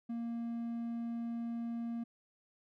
triangle tone, 233.1 Hz, A#3, in tune, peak -34 dBFS, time 0.09-2.04 s, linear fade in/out 10 ms, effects none

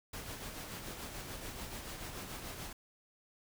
pink noise with tremolo, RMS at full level -43 dBFS, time 0.13-2.73 s, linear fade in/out 5 ms, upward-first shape sine, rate 6.9 Hz, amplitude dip 40%, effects none

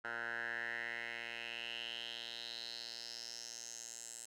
10% pulse tone with band-pass filter sweep, 117 Hz, A#2, 7 cents sharp, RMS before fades -45 dBFS, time 0.04-4.26 s, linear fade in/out 10 ms, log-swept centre 1400 to 8000 Hz, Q 5, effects none

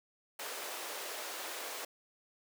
pink high-pass noise, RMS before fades -42 dBFS, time 0.39-1.85 s, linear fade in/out 5 ms, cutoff 420 Hz, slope 24 dB/octave, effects none

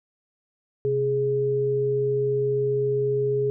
sine tone pair together, 130.81 / 416 Hz, C3 / G#4, 0 / +3 cents, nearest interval octave + minor sixth, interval 2003 cents, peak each -28 / -21 dBFS, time 0.85-3.5 s, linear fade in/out 0 ms, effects none

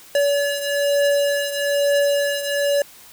square beating tone pair, 570 / 571.1 Hz, C#5 / D5, +48 / -49 cents, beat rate 1.1 Hz, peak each -19 / -24 dBFS, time 0.15-2.82 s, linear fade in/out 2 ms, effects white hiss -45 dBFS RMS until 3.12 s

